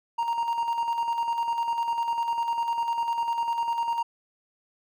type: tone with tremolo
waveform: triangle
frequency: 932.3 Hz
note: A#5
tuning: in tune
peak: -21 dBFS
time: 0.18-4.03 s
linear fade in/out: 10 ms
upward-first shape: square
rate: 10 Hz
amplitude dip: 45%
effects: none